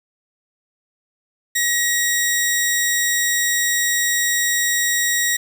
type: tone pair together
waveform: sawtooth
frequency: 1900 / 3800 Hz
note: A#6 / A#7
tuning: +33 / +33 cents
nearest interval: octave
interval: 1200 cents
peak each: -15 dBFS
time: 1.55-5.37 s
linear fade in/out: 10 ms
effects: 7-bit